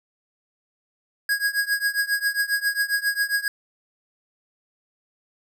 square tone with tremolo, 1648 Hz, G#6, 14 cents flat, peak -18 dBFS, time 1.29-3.48 s, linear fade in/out 2 ms, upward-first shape triangle, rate 7.4 Hz, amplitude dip 95%, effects none

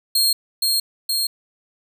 sawtooth tone with echo, 4238 Hz, C8, 21 cents sharp, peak -12 dBFS, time 0.15-0.33 s, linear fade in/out 5 ms, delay 470 ms, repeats 2, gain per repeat -2 dB, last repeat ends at 1.27 s, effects none

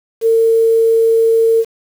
sine tone with quantisation, 453.2 Hz, A#4, 49 cents flat, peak -8 dBFS, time 0.21-1.65 s, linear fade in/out 50 ms, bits 6, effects none

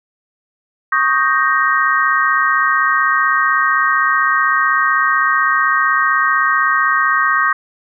sine chord, Eb dominant seventh, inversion third, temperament equal, 1108.7 / 1244.5 / 1568 / 1864.7 Hz, Db6 / Eb6 / G6 / Bb6, 0 / 0 / 0 / 0 cents, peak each -17 dBFS, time 0.92-7.53 s, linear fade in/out 5 ms, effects none

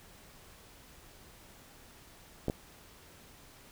clicks, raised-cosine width 2 ms, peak -18 / -18 dBFS, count 2, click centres 2.483 / 2.499 s, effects pink hiss -56 dBFS RMS until 3.71 s

